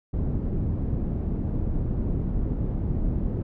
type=low-pass noise; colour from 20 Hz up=pink; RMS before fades=-26 dBFS; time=0.13-3.43 s; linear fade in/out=10 ms; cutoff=250 Hz; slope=12 dB/octave; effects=none